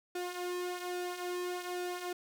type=tone with flanger; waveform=sawtooth; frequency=357.6 Hz; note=F4; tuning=41 cents sharp; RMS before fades=-38 dBFS; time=0.15-2.13 s; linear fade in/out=5 ms; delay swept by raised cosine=1.8 to 4.2 ms; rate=1.2 Hz; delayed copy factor=-0.55; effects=none